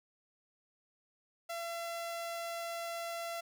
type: tone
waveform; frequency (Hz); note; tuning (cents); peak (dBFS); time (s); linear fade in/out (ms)
sawtooth; 677; E5; +46; -34; 1.49-3.41; 10
effects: none